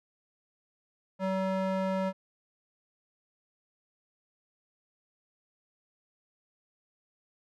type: tone with band-pass filter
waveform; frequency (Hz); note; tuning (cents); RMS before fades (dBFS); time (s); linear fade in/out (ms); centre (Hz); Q
square; 190; F#3; +46; -30; 1.19-2.13; 50; 640; 0.9
effects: none